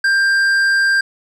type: tone with tanh clipping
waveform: sine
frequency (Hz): 1588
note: G6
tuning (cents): +22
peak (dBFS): -13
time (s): 0.04-1.01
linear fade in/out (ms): 5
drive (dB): 9
effects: none